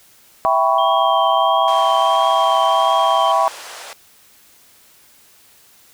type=chord; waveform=sine; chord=C# half-diminished seventh; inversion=first; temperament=equal with one note detuned; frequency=659.3 / 784 / 987.8 / 1115.8 Hz; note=E5 / G5 / B5 / C#6; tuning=0 / 0 / 0 / +11 cents; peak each=-18 dBFS; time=0.45-3.48 s; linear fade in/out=0 ms
type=tone with vibrato; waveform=sine; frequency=3186 Hz; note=G7; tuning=27 cents sharp; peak=-25 dBFS; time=0.78-3.32 s; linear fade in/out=5 ms; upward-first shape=triangle; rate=1.5 Hz; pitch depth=27 cents each way
type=band-pass noise; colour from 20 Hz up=pink; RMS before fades=-35 dBFS; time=1.68-3.93 s; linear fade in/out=0 ms; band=550 to 10000 Hz; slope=24 dB/octave
effects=white hiss -50 dBFS RMS until 5.93 s